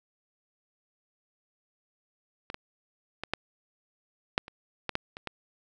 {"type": "clicks", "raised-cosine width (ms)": 0.3, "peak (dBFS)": [-21, -20, -18, -11, -7, -27, -14, -11, -24, -18], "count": 10, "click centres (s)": [2.501, 2.544, 3.236, 3.336, 4.379, 4.481, 4.893, 4.954, 5.169, 5.273], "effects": []}